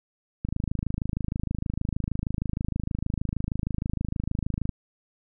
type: click train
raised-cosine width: 5 ms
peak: -15 dBFS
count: 113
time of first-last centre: 0.45-4.692 s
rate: 26.4 Hz
effects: none